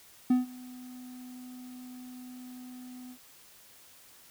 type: tone with ADSR envelope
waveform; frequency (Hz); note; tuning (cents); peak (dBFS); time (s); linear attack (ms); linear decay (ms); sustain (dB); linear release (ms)
triangle; 251.2; B3; +30; -17; 0.3-3.18; 6; 150; -24; 73
effects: white hiss -56 dBFS RMS until 4.3 s